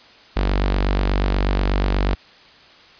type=tone with notch filter; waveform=sawtooth; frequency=48.26 Hz; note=G1; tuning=26 cents flat; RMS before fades=-19 dBFS; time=0.36-2.15 s; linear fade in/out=10 ms; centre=120 Hz; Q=1.2; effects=white hiss -47 dBFS RMS until 2.99 s + resampled to 11025 Hz